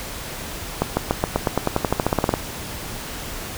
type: accelerating click train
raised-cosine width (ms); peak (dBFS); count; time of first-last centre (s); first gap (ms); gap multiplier
1; -3; 18; 0.82-2.339; 150; 0.93
effects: pink hiss -32 dBFS RMS until 3.57 s